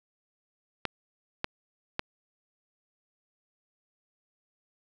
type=clicks; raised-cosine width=0.3 ms; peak=-12 dBFS; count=3; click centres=0.853 / 1.444 / 1.994 s; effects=none